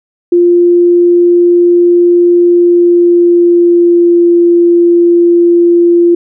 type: tone with pitch glide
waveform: sine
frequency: 349.2 to 344.8 Hz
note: F4 to F4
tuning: 0 to -22 cents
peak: -3 dBFS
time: 0.32-6.15 s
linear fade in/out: 5 ms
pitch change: -22 cents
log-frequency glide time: 2.44-4.3 s
effects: none